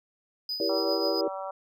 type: tone with tremolo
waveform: triangle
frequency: 4978 Hz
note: D#8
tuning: in tune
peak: -27 dBFS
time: 0.49-1.21 s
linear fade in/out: 2 ms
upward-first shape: triangle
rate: 7.5 Hz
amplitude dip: 55%
type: chord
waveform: sine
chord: E diminished seventh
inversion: none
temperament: just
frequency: 329.6 / 395.6 / 474.7 / 569.6 Hz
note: E4 / G4 / Bb4 / Db5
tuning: 0 / +16 / +31 / +47 cents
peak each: -31 dBFS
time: 0.6-1.28 s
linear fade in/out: 2 ms
type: harmonic tone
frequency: 191.8 Hz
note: G3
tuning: 37 cents flat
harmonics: 3 / 4 / 5 / 6 / 7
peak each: -36 / -38 / -40 / -42 / -43 dBFS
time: 0.69-1.51 s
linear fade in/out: 5 ms
effects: none